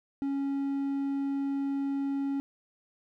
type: tone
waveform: triangle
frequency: 276.9 Hz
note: C#4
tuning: 2 cents flat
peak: -26 dBFS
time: 0.22-2.4 s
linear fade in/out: 0 ms
effects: none